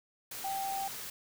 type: tone in noise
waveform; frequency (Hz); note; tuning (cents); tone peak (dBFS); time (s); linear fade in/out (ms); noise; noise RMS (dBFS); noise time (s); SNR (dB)
sine; 781; G5; -7; -33; 0.44-0.88; 5; white; -42; 0.31-1.1; +6
effects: none